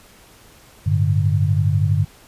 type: chord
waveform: sine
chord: G suspended second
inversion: none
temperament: just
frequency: 98 / 110.25 / 147 Hz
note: G2 / A2 / D3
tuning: 0 / +4 / +2 cents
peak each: -17 / -22 / -19 dBFS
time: 0.86-2.05 s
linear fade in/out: 10 ms
effects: pink hiss -48 dBFS RMS until 2.27 s + resampled to 32000 Hz